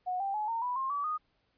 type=tone with pitch steps; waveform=sine; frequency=731 / 788 / 849.5 / 915.7 / 987.1 / 1064.1 / 1147.1 / 1236.5 Hz; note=F#5 / G5 / G#5 / A#5 / B5 / C6 / D6 / D#6; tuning=-21 / +9 / +39 / -31 / -1 / +29 / -41 / -11 cents; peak=-30 dBFS; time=0.06-1.18 s; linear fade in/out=20 ms; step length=140 ms; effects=pink hiss -74 dBFS RMS until 1.57 s + resampled to 11025 Hz